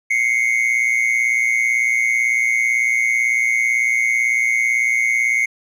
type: tone pair together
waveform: triangle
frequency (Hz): 2093 / 2211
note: C7 / C#7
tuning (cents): 0 / -5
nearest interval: minor second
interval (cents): 95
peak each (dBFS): -16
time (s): 0.1-5.46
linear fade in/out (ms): 10
effects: none